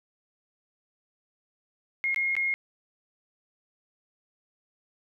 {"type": "tone with dropouts", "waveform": "sine", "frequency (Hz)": 2147, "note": "C7", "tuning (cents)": 44, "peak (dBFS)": -24, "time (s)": [2.04, 2.54], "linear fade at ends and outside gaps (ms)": 0, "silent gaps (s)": [[2.145, 2.161], [2.353, 2.366]], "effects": []}